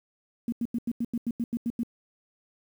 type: tone bursts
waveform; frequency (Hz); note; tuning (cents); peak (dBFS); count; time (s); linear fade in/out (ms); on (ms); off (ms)
sine; 235; A#3; +14; -25; 11; 0.48-1.833; 2; 43; 88
effects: 9-bit